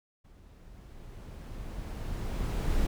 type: noise with level ramp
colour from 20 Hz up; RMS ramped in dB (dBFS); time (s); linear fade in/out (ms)
brown; -55 to -27; 0.24-2.87; 10
effects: none